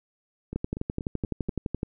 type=two click trains; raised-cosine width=3 ms; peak=-15 / -21 dBFS; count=16 / 5; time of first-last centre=0.56-1.831 / 0.53-1.487 s; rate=11.8 / 4.18 Hz; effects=none